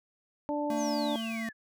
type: harmonic tone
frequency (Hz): 293.7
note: D4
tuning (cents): 0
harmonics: 1 / 2 / 3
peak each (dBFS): -32 / -33 / -35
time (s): 0.49-1.16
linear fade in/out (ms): 0
type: tone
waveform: square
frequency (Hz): 225.4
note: A3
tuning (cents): +42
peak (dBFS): -34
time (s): 0.7-1.49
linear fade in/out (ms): 2
type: exponential sweep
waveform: sine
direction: down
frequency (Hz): 6890 to 1661.2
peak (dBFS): -38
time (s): 0.76-1.53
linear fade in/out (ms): 50
effects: none